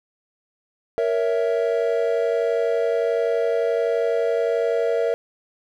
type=chord; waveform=triangle; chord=A# diminished; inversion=none; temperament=equal with one note detuned; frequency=466.2 / 557.9 / 659.3 Hz; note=A#4 / C#5 / E5; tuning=0 / +11 / 0 cents; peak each=-19 / -24 / -22 dBFS; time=0.98-5.14 s; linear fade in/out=0 ms; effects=none